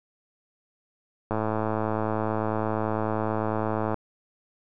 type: click train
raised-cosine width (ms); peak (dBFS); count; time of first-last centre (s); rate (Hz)
1; -13; 288; 1.31-3.943; 109
effects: none